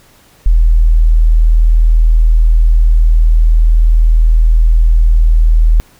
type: tone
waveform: sine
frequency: 40.23 Hz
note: E1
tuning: 41 cents flat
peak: -4 dBFS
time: 0.46-5.8 s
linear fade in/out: 0 ms
effects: pink hiss -46 dBFS RMS until 5.99 s